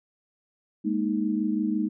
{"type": "chord", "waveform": "sine", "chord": "Ab suspended second", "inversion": "none", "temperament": "just", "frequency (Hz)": [207.7, 233.6, 311.5], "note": ["Ab3", "Bb3", "Eb4"], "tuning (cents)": [0, 4, 2], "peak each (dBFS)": [-27, -29, -27], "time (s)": [0.84, 1.89], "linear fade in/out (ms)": 20, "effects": []}